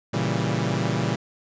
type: chord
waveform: sawtooth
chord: A# diminished seventh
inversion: none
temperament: equal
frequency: 116.54 / 138.59 / 164.81 / 196 Hz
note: A#2 / C#3 / E3 / G3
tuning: 0 / 0 / 0 / 0 cents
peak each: -23 / -24 / -24 / -25 dBFS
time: 0.13-1.16 s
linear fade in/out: 10 ms
effects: resampled to 16000 Hz